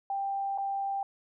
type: tone with dropouts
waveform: sine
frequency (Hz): 789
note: G5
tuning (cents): +11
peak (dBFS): -29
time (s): 0.1-1.03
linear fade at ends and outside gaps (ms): 2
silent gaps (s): 0.577-0.583
effects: none